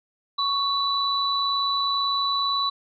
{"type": "tone pair together", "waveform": "sine", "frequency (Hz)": [1111, 3959], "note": ["C#6", "B7"], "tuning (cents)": [4, 3], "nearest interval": "octave + minor seventh", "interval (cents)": 2199, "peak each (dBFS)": -24, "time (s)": [0.38, 2.7], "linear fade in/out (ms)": 10, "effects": []}